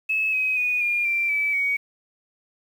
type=tone with pitch steps; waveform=sine; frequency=2592 / 2531 / 2472 / 2414 / 2358 / 2303 / 2249 Hz; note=E7 / D#7 / D#7 / D7 / D7 / D7 / C#7; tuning=-30 / +29 / -12 / +47 / +6 / -34 / +24 cents; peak=-20 dBFS; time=0.09-1.77 s; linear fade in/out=10 ms; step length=240 ms; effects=8-bit